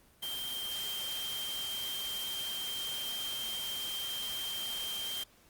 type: tone in noise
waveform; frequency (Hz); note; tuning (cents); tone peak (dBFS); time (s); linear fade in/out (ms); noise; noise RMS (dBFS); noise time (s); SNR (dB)
sine; 3159; G7; +13; -36; 0.22-5.24; 10; white; -42; 0.22-5.24; +3
effects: pink hiss -63 dBFS RMS until 5.49 s + Opus 32 kbps